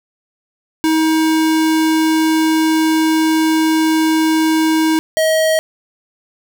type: tone pair in turn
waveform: square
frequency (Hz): 317.7 / 635.4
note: D#4 / D#5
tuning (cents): +36 / +36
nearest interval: octave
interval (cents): 1200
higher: second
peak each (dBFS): -12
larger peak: neither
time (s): 0.84-4.99 / 5.17-5.59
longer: first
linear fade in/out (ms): 0
effects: none